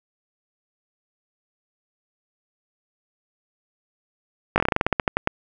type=slowing click train; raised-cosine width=0.5 ms; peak=-3 dBFS; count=15; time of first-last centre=4.56-5.274 s; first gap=19 ms; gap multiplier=1.14; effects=none